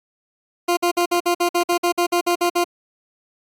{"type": "tone bursts", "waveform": "20% pulse", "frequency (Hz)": 349.2, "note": "F4", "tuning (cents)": 0, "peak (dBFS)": -11, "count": 14, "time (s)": [0.68, 2.643], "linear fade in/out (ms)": 10, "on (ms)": 91, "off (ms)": 53, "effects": ["AAC 64 kbps"]}